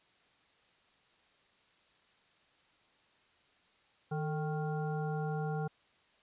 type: harmonic tone with a mistuned harmonic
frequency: 155.56 Hz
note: D#3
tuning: in tune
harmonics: 1 / 3 / 5 / 7 / 9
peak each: -34 / -40 / -41 / -53 / -47 dBFS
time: 4.11-5.68 s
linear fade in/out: 10 ms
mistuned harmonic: 3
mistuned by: -78 cents
effects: white hiss -68 dBFS RMS until 6.22 s + resampled to 8000 Hz